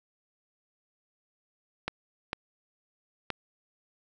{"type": "clicks", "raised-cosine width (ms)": 0.3, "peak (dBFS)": -14, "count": 3, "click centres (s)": [1.88, 2.331, 3.303], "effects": []}